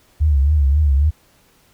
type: tone with vibrato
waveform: sine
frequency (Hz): 72.2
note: D2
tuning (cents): -29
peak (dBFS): -11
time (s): 0.2-1.11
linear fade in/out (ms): 20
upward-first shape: triangle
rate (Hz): 3.7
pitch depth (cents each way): 140
effects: pink hiss -55 dBFS RMS until 1.73 s